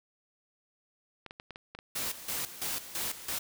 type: clicks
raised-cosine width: 0.3 ms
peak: -27 dBFS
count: 7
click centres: 1.263 / 1.309 / 1.399 / 1.507 / 1.559 / 1.75 / 1.789 s
type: noise with tremolo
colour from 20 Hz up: white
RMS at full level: -34 dBFS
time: 1.95-3.39 s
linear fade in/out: 10 ms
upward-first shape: square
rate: 3 Hz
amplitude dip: 75%
effects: none